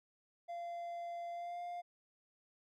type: tone with pitch glide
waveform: triangle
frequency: 689 to 702.3 Hz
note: F5 to F5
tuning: -24 to +10 cents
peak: -39 dBFS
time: 0.48-1.82 s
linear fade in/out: 20 ms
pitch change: +34 cents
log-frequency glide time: 1.31-1.61 s
effects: none